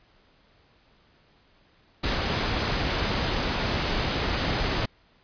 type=noise; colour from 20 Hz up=pink; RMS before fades=-26 dBFS; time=2.03-4.86 s; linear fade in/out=10 ms; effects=pink hiss -61 dBFS RMS until 5.23 s + resampled to 11025 Hz